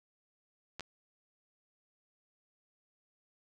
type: clicks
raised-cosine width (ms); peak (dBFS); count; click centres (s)
0.2; -24; 2; 0.796 / 0.807
effects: none